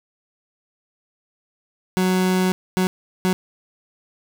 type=tone bursts at uneven times; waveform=30% pulse; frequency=185 Hz; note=F#3; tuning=in tune; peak=-14 dBFS; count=3; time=1.97-2.52 / 2.77-2.87 / 3.25-3.33 s; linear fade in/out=0 ms; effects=none